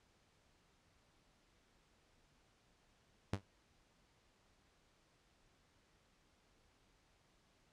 sawtooth tone with exponential decay, 98.8 Hz, G2, 14 cents sharp, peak -28 dBFS, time 3.33-3.42 s, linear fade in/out 5 ms, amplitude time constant 19 ms, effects pink hiss -73 dBFS RMS until 7.72 s + low-pass 7000 Hz 12 dB/octave

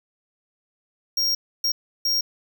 square tone bursts at uneven times, 5580 Hz, F8, 2 cents flat, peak -20 dBFS, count 3, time 1.17-1.35 / 1.64-1.72 / 2.05-2.21 s, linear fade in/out 5 ms, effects none

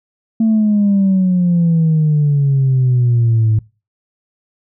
sine exponential sweep, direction down, 225.4 to 107.6 Hz, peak -8 dBFS, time 0.4-3.59 s, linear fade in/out 5 ms, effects noise-tail reverb RT60 0.3 s tail -24 dB re dry + tanh soft clip ceiling -7 dBFS

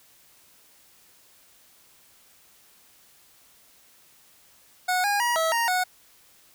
25% pulse tone with pitch steps, 732 / 816 / 958 / 649 / 932 / 733 Hz, F#5 / G#5 / A#5 / E5 / A#5 / F#5, -19 / -31 / +47 / -27 / -1 / -16 cents, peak -18 dBFS, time 4.88-5.84 s, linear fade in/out 10 ms, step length 160 ms, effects white hiss -57 dBFS RMS until 6.54 s

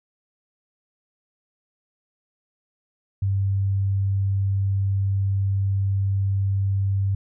sine tone, 98 Hz, G2, in tune, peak -19 dBFS, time 3.22-7.15 s, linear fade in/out 5 ms, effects none

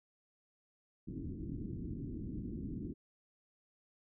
white low-pass noise, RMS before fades -42 dBFS, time 1.07-2.94 s, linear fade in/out 20 ms, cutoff 330 Hz, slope 48 dB/octave, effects none

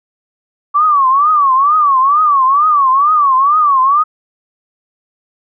sine tone with vibrato, 1138 Hz, C#6, 45 cents sharp, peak -7 dBFS, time 0.74-4.04 s, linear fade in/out 20 ms, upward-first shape triangle, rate 2.2 Hz, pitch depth 190 cents each way, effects none

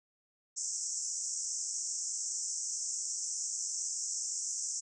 white band-pass noise, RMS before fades -37 dBFS, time 0.56-4.81 s, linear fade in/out 20 ms, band 5500 to 8000 Hz, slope 96 dB/octave, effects none

